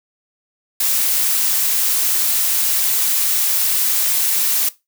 blue noise, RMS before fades -17 dBFS, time 0.8-4.69 s, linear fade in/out 5 ms, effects noise-tail reverb RT60 0.2 s tail -17 dB re dry

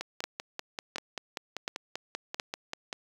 two click trains, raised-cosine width 0.2 ms, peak -17 / -14 dBFS, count 16 / 4, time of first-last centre 0.01-2.928 / 0.24-2.398 s, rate 5.14 / 1.39 Hz, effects high-pass 200 Hz 12 dB/octave + 7-bit

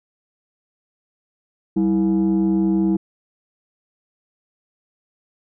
sine tone pair together, 193.4 / 325.3 Hz, G3 / E4, -23 / -23 cents, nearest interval major sixth, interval 900 cents, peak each -16 dBFS, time 1.76-2.97 s, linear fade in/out 10 ms, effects tanh soft clip ceiling -12 dBFS

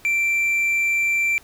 triangle tone, 2349 Hz, D7, in tune, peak -16 dBFS, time 0.05-1.38 s, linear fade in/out 0 ms, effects pink hiss -50 dBFS RMS until 1.43 s

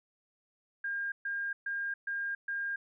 sine tone bursts, 1610 Hz, G6, 46 cents sharp, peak -32 dBFS, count 5, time 0.84-2.76 s, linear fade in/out 5 ms, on 280 ms, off 130 ms, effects none

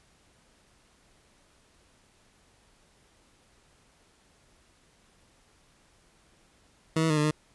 20% pulse tone with pitch steps, 160 / 161.6 / 153.5 / 150.1 / 152.8 Hz, D#3 / E3 / D#3 / D3 / D#3, +49 / -34 / -23 / +38 / -31 cents, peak -18 dBFS, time 6.96-7.31 s, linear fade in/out 5 ms, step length 70 ms, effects pink hiss -63 dBFS RMS until 7.54 s + resampled to 24000 Hz

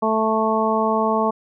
harmonic tone, 220 Hz, A3, in tune, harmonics 1 / 2 / 3 / 4 / 5, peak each -23 / -23 / -23 / -23 / -23 dBFS, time 0.02-1.31 s, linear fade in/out 10 ms, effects none

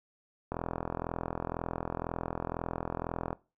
click train, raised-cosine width 1 ms, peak -19 dBFS, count 119, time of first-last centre 0.52-3.33 s, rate 42 Hz, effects noise-tail reverb RT60 0.3 s tail -20 dB re dry

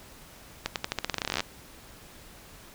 accelerating click train, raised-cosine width 0.2 ms, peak -10 dBFS, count 20, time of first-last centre 0.66-1.405 s, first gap 98 ms, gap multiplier 0.88, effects pink hiss -50 dBFS RMS until 2.74 s

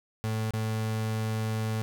35% pulse tone with dropouts, 110 Hz, A2, in tune, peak -26 dBFS, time 0.24-1.82 s, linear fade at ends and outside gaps 0 ms, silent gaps 0.507-0.536 s, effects none

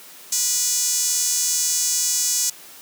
sawtooth tone with high-pass filter, 490.9 Hz, B4, 10 cents flat, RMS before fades -21 dBFS, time 0.32-2.5 s, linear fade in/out 5 ms, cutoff 6500 Hz, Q 3, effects white hiss -43 dBFS RMS until 2.81 s + high-pass 150 Hz 12 dB/octave

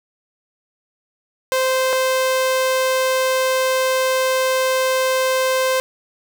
sawtooth tone pair in turn, 520 / 520 Hz, C5 / C5, -11 / -11 cents, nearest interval unison, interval 0 cents, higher neither, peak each -12 dBFS, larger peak neither, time 1.52-1.93 / 1.93-5.8 s, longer second, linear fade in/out 0 ms, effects none

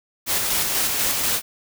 white noise with tremolo, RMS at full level -21 dBFS, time 0.26-1.42 s, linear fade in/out 50 ms, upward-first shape square, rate 4.1 Hz, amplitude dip 25%, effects none

